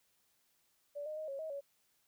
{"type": "tone with pitch steps", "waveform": "sine", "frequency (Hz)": [579, 614, 624, 550, 634, 562], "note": ["D5", "D#5", "D#5", "C#5", "D#5", "C#5"], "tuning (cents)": [-25, -23, 5, -14, 32, 24], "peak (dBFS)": -39, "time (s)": [0.95, 1.61], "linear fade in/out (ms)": 20, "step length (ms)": 110, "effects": ["white hiss -75 dBFS RMS until 2.07 s"]}